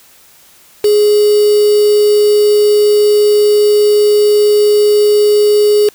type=tone with quantisation; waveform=sine; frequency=417.2 Hz; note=G#4; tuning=8 cents sharp; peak=-6 dBFS; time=0.84-5.89 s; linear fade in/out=5 ms; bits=3; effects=white hiss -44 dBFS RMS until 5.94 s